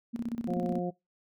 sine tone with tremolo, 233.1 Hz, A#3, in tune, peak -29 dBFS, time 0.13-0.8 s, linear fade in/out 20 ms, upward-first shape square, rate 16 Hz, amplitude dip 80%
harmonic tone, 177.6 Hz, F3, 29 cents sharp, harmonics 1 / 2 / 3 / 4, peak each -32 / -35 / -37 / -38 dBFS, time 0.47-0.91 s, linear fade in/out 20 ms
effects noise-tail reverb RT60 0.2 s tail -22 dB re dry

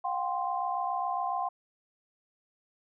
sine chord, F suspended second, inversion none, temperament equal with one note detuned, 716.8 / 784 / 1046.5 Hz, F5 / G5 / C6, +45 / 0 / 0 cents, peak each -33 dBFS, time 0.04-1.49 s, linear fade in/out 10 ms, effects none

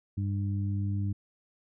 harmonic tone, 99.6 Hz, G2, 28 cents sharp, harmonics 1 / 2 / 3, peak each -28 / -36 / -41 dBFS, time 0.17-1.13 s, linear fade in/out 10 ms, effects none

